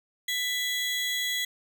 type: tone pair together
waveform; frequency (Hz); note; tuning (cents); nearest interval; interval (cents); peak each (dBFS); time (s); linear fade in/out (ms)
35% pulse; 1987 / 3342; B6 / G#7; +10 / +10; major sixth; 900; -28; 0.28-1.45; 5
effects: none